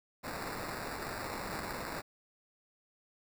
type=noise with sample-and-hold; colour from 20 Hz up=white; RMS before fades=-40 dBFS; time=0.23-2.02 s; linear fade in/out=20 ms; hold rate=3150 Hz; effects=none